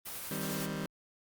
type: noise with tremolo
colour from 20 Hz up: white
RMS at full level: -40 dBFS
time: 0.05-0.67 s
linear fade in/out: 20 ms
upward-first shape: triangle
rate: 11 Hz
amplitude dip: 25%
type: chord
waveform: sawtooth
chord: C minor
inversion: first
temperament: just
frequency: 156.98 / 196.22 / 261.6 Hz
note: Eb3 / G3 / C4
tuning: +16 / +2 / 0 cents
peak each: -35 / -34 / -38 dBFS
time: 0.31-0.86 s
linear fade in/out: 2 ms
effects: Opus 32 kbps